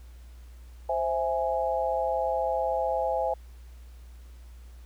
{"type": "chord", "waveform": "sine", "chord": "C augmented", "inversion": "none", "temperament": "equal", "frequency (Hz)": [523.3, 659.3, 830.6], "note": ["C5", "E5", "G#5"], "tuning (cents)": [0, 0, 0], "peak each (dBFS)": -29, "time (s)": [0.89, 3.34], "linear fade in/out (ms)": 5, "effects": ["added 60 Hz sine -44 dBFS peak until 4.85 s", "pink hiss -61 dBFS RMS until 4.85 s"]}